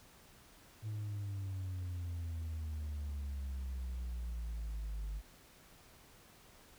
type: exponential sweep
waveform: sine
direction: down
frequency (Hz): 108.6 to 49.4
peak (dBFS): -35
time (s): 0.82-5.22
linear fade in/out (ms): 50
effects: tanh soft clip ceiling -37 dBFS + pink hiss -61 dBFS RMS until 6.78 s